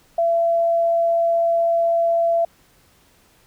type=tone; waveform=sine; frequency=674 Hz; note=E5; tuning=38 cents sharp; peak=-15 dBFS; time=0.18-2.45 s; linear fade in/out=5 ms; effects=pink hiss -56 dBFS RMS until 3.46 s